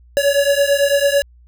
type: beating tone pair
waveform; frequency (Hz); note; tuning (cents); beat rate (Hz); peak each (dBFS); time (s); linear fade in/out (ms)
square; 561 / 570; C#5 / C#5; +21 / +48; 9; -16 / -17; 0.17-1.22; 0
effects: added 60 Hz sine -44 dBFS peak until 1.47 s